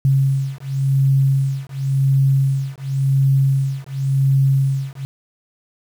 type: beating tone pair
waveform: sine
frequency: 135.4 / 136.32 Hz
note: C#3 / C#3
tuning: -40 / -29 cents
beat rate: 0.92 Hz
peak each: -17 dBFS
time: 0.05-5.05 s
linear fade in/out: 0 ms
effects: 7-bit